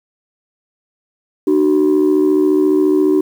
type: tone pair together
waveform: sine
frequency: 302.4 / 376.8 Hz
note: D#4 / F#4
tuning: -49 / +32 cents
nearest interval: major third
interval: 381 cents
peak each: -11 dBFS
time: 1.47-3.21 s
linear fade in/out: 5 ms
effects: tanh soft clip ceiling -6 dBFS + 7-bit